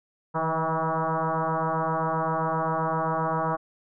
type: tone with frequency modulation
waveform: sine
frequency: 164.81 Hz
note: E3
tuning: in tune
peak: -23 dBFS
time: 0.34-3.57 s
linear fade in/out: 20 ms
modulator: 161 Hz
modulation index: 7.2
effects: none